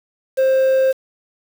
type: tone with quantisation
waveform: triangle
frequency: 528 Hz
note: C5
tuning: 16 cents sharp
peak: -10 dBFS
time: 0.37-0.93 s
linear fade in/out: 20 ms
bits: 6
effects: none